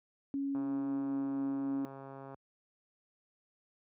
sine tone with pitch glide, 277.2 to 275.4 Hz, C#4 to C#4, 0 to -11 cents, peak -32 dBFS, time 0.34-1.85 s, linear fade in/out 0 ms, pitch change -11 cents, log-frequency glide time 0.88-1.31 s
click train, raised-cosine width 1 ms, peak -34 dBFS, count 245, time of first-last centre 0.55-2.344 s, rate 136 Hz
effects high-pass 80 Hz 12 dB/octave

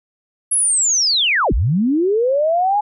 sine linear two-way sweep, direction down then up, 10930 to 35.87 to 848 Hz, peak -13 dBFS, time 0.51-2.81 s, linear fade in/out 10 ms, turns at 1.53 s, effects none

